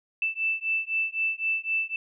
sine beating tone pair, 2646 / 2649.9 Hz, E7 / E7, +6 / +8 cents, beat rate 3.9 Hz, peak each -28 dBFS, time 0.22-1.96 s, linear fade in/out 2 ms, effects none

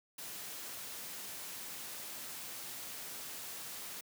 white noise, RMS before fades -45 dBFS, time 0.18-4.01 s, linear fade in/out 5 ms, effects high-pass 100 Hz 12 dB/octave

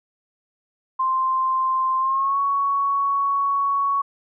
sine tone with pitch glide, 1046.5 to 1115.2 Hz, C6 to C#6, 0 to +10 cents, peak -18 dBFS, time 0.99-4.02 s, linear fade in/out 10 ms, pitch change +110 cents, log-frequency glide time 1.98-2.39 s, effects none

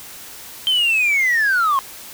sine linear sweep, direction down, 3136 to 1046.5 Hz, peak -12 dBFS, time 0.67-1.79 s, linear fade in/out 0 ms, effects tanh soft clip ceiling -12 dBFS + white hiss -37 dBFS RMS until 2.13 s

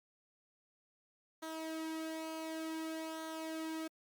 sawtooth tone with flanger, 320 Hz, D#4, 49 cents sharp, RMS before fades -42 dBFS, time 1.42-3.88 s, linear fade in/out 10 ms, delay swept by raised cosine 0.39 to 2.59 ms, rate 0.55 Hz, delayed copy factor -0.55, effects Opus 48 kbps

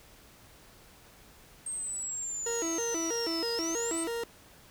sine linear two-way sweep, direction down then up, 8470 to 4937 to 8470 Hz, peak -33 dBFS, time 1.66-4.04 s, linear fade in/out 5 ms, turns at 3.53 s
40% pulse tone with vibrato, 392 Hz, G4, in tune, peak -31 dBFS, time 2.46-4.24 s, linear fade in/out 5 ms, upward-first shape square, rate 3.1 Hz, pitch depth 300 cents each way
effects pink hiss -56 dBFS RMS until 4.7 s

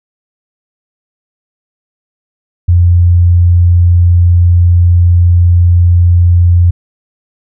sine tone, 87.4 Hz, F2, 2 cents sharp, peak -3 dBFS, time 2.68-6.71 s, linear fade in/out 10 ms, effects none

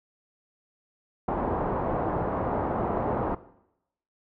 white low-pass noise, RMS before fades -28 dBFS, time 1.28-3.35 s, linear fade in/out 5 ms, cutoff 940 Hz, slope 24 dB/octave, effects noise-tail reverb RT60 0.8 s tail -17 dB re dry

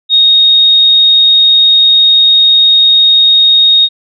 sine tone, 3729 Hz, A#7, in tune, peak -3 dBFS, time 0.09-3.89 s, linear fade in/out 50 ms, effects none

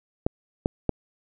clicks, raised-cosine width 2 ms, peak -8 dBFS, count 3, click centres 0.265 / 0.659 / 0.893 s, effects none

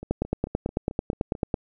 two click trains, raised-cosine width 2 ms, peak -10 / -23 dBFS, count 14 / 7, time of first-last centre 0.11-1.542 / 0.03-1.352 s, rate 9.08 / 4.54 Hz, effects none

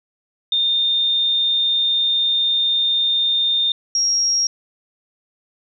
sine tone pair in turn, 3632 / 5602 Hz, A#7 / F8, -46 / +4 cents, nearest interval minor sixth, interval 750 cents, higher second, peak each -15 dBFS, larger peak neither, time 0.52-3.72 / 3.95-4.47 s, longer first, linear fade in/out 2 ms, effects none

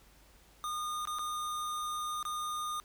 square tone with dropouts, 1221 Hz, D#6, 33 cents flat, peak -35 dBFS, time 0.64-2.8 s, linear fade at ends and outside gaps 0 ms, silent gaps 1.053-1.073 / 1.186-1.192 / 2.228-2.252 s, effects added 50 Hz sine -63 dBFS peak until 2.84 s + pink hiss -62 dBFS RMS until 2.84 s

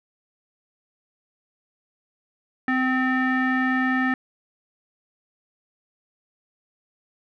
square tone with low-pass filter, 258.2 Hz, C4, 23 cents flat, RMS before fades -22 dBFS, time 2.68-4.14 s, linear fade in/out 2 ms, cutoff 1800 Hz, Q 5.2, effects none

